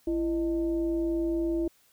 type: tone with frequency modulation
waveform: sine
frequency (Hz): 334.6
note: E4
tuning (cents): +26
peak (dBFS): -25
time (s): 0.07-1.68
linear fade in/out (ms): 5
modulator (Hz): 282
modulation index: 0.48
effects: white hiss -64 dBFS RMS until 1.92 s